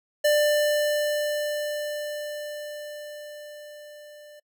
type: tone with level ramp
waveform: square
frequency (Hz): 594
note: D5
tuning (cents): +20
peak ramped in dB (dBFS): -18 to -46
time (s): 0.24-4.4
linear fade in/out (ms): 10
effects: noise-tail reverb RT60 0.1 s tail -26 dB re dry